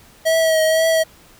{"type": "tone with vibrato", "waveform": "square", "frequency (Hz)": 642, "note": "E5", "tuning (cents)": -46, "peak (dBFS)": -14, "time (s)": [0.25, 1.04], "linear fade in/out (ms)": 20, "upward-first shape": "triangle", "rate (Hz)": 2, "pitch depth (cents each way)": 32, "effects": ["pink hiss -48 dBFS RMS until 1.39 s"]}